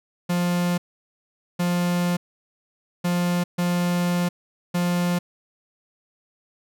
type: tone bursts at uneven times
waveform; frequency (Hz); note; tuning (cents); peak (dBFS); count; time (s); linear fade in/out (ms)
45% pulse; 175.8; F3; +12; -20; 5; 0.29-0.78 / 1.59-2.17 / 3.04-3.44 / 3.58-4.29 / 4.74-5.19; 10
effects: none